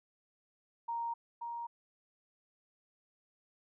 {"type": "tone pair in turn", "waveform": "sine", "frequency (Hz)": [932.3, 938.8], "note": ["A#5", "A#5"], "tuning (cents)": [0, 12], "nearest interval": "unison", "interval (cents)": 12, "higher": "second", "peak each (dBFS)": [-34, -38], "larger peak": "first", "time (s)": [[0.88, 1.14], [1.41, 1.67]], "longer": "neither", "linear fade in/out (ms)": 10, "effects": []}